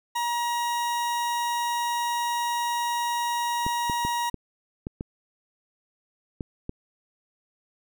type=tone; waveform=40% pulse; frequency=950 Hz; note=A#5; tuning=33 cents sharp; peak=-24 dBFS; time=0.15-4.3 s; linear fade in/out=10 ms
type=clicks; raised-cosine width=3 ms; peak=-18 dBFS; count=8; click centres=3.665 / 3.898 / 4.05 / 4.343 / 4.869 / 5.009 / 6.408 / 6.694 s
effects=none